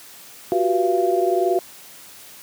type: tone cluster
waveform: sine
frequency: 359.9 / 380.9 / 487.2 / 685 Hz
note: F#4 / G4 / B4 / F5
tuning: -48 / -50 / -24 / -34 cents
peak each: -21 / -21 / -28 / -21 dBFS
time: 0.52-1.59 s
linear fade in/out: 0 ms
effects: white hiss -43 dBFS RMS until 2.42 s + high-pass 100 Hz 12 dB/octave